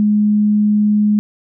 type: tone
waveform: sine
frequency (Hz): 209.5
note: G#3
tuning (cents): +15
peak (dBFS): -10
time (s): 0-1.19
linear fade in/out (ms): 0
effects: none